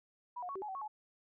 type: tone with pitch steps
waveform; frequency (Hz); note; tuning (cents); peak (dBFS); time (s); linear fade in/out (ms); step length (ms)
sine; 975 / 719 / 1113 / 383.7 / 844 / 764 / 1102 / 852; B5 / F#5 / C#6 / G4 / G#5 / G5 / C#6 / G#5; -23 / -50 / +7 / -37 / +28 / -45 / -11 / +44; -39; 0.36-0.88; 10; 65
effects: none